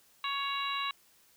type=harmonic tone; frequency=557 Hz; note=C#5; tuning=8 cents sharp; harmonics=2 / 3 / 4 / 5 / 6 / 7; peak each=-34 / -44 / -41 / -38 / -49 / -38 dBFS; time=0.24-0.91 s; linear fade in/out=2 ms; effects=white hiss -64 dBFS RMS until 1.36 s